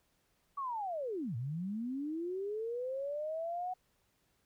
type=linear two-way sweep; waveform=sine; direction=down then up; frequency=1148 to 110 to 744 Hz; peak=-35 dBFS; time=0.57-3.74 s; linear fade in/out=10 ms; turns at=1.36 s; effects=pink hiss -75 dBFS RMS until 4.45 s